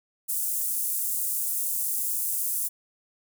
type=high-pass noise; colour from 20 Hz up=pink; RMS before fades=-28 dBFS; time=0.28-2.69 s; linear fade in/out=20 ms; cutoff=8900 Hz; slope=24 dB/octave; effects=none